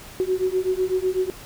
sine beating tone pair, 367.9 / 375.9 Hz, F#4 / F#4, -10 / +27 cents, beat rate 8 Hz, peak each -23 dBFS, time 0.2-1.3 s, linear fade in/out 0 ms, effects pink hiss -42 dBFS RMS until 1.45 s

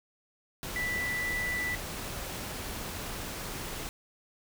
sine tone in noise, 1975.5 Hz, B6, in tune, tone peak -30 dBFS, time 0.76-1.75 s, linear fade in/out 0 ms, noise pink, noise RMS -38 dBFS, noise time 0.63-3.89 s, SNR +5 dB, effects none

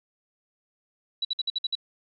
sine tone bursts, 3926 Hz, B7, 11 cents flat, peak -24 dBFS, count 7, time 1.22-1.753 s, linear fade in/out 5 ms, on 29 ms, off 55 ms, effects none

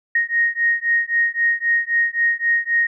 sine beating tone pair, 1864.7 / 1868.5 Hz, A#6 / A#6, 0 / +4 cents, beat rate 3.8 Hz, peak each -19 dBFS, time 0.15-2.87 s, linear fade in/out 5 ms, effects none

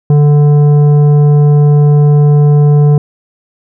sine tone with tanh clipping, 146.83 Hz, D3, in tune, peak -5 dBFS, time 0.1-2.98 s, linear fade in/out 2 ms, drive 10 dB, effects none

